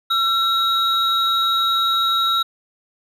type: tone pair together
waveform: triangle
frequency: 1347 / 3810 Hz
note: E6 / A#7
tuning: +37 / +37 cents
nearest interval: octave + tritone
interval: 1800 cents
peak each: -17 dBFS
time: 0.1-2.43 s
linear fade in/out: 10 ms
effects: none